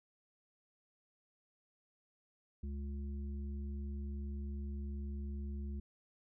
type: harmonic tone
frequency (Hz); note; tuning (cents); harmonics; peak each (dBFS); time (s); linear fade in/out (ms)
70.1; C#2; +20; 1 / 3 / 5; -39 / -47 / -57; 2.63-5.8; 5
effects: none